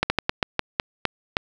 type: slowing click train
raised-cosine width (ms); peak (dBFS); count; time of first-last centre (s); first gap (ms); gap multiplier
0.3; -3; 9; 0.03-1.369; 70; 1.24
effects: none